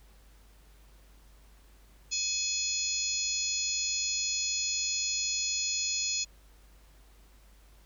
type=harmonic tone; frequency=847 Hz; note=G#5; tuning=34 cents sharp; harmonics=3 / 4 / 5 / 6 / 7 / 8; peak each=-38 / -39 / -35 / -37 / -40 / -32 dBFS; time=2.11-6.25 s; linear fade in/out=20 ms; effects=added 50 Hz sine -55 dBFS peak until 7.85 s + pink hiss -63 dBFS RMS until 7.85 s